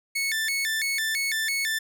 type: tone with vibrato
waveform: sawtooth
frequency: 1975.5 Hz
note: B6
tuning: in tune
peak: -21 dBFS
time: 0.15-1.79 s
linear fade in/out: 10 ms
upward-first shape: square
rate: 3 Hz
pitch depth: 190 cents each way
effects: none